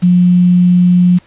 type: tone with quantisation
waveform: sine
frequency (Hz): 178.5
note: F3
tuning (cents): +38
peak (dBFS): -5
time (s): 0.02-1.19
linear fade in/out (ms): 20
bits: 5
effects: pink hiss -47 dBFS RMS until 1.26 s + resampled to 8000 Hz